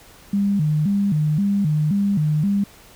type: tone with vibrato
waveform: sine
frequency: 174.61 Hz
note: F3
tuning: in tune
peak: -16 dBFS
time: 0.33-2.64 s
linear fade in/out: 5 ms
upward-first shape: square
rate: 1.9 Hz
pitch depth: 240 cents each way
effects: pink hiss -47 dBFS RMS until 2.95 s